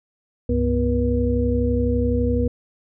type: tone cluster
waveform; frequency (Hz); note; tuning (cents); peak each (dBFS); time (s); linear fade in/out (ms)
sine; 67.6 / 99.5 / 244.9 / 481.5; C#2 / G2 / B3 / B4; -43 / +26 / -14 / -44; -22 / -25 / -22 / -23; 0.49-2.48; 5
effects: none